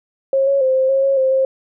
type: tone with pitch steps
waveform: sine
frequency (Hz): 540 / 553 / 522 / 525 / 540 / 546 / 526 / 531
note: C#5 / C#5 / C5 / C5 / C#5 / C#5 / C5 / C5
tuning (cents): -45 / -4 / -4 / +6 / -45 / -26 / +9 / +25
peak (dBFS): -12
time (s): 0.33-1.45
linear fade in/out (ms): 2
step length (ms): 140
effects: none